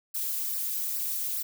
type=noise with flanger; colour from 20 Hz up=violet; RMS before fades=-31 dBFS; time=0.14-1.43 s; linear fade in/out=10 ms; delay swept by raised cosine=0.29 to 4.59 ms; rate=2.4 Hz; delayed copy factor=-0.9; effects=none

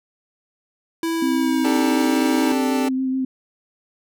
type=tone with pitch glide; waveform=square; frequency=329.6 to 317.5 Hz; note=E4 to D#4; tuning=0 to +35 cents; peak=-21 dBFS; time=1.03-2.52 s; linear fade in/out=2 ms; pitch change=-65 cents; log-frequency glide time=1.16-1.67 s
type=tone with vibrato; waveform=sine; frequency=261.6 Hz; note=C4; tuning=in tune; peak=-19 dBFS; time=1.22-3.25 s; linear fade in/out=5 ms; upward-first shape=sine; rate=6.8 Hz; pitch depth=17 cents each way
type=chord; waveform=25% pulse; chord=D suspended fourth; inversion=none; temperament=equal; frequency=293.7 / 392 / 440 Hz; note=D4 / G4 / A4; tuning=0 / 0 / 0 cents; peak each=-23 dBFS; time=1.64-2.89 s; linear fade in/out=10 ms
effects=none

